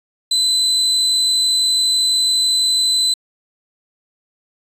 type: tone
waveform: 35% pulse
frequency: 4027 Hz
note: B7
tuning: 33 cents sharp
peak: -12 dBFS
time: 0.31-3.14 s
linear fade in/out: 5 ms
effects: resampled to 32000 Hz